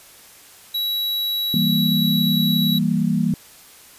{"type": "tone", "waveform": "square", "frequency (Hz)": 3900, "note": "B7", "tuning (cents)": -23, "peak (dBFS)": -21, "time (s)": [0.74, 2.79], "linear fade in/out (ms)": 10}
{"type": "chord", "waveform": "sine", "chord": "E diminished", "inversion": "none", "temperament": "equal", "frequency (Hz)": [164.81, 196, 233.1], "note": ["E3", "G3", "Bb3"], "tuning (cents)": [0, 0, 0], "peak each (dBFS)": -21, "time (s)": [1.54, 3.34], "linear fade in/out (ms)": 2}
{"effects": ["white hiss -46 dBFS RMS until 3.98 s", "resampled to 32000 Hz"]}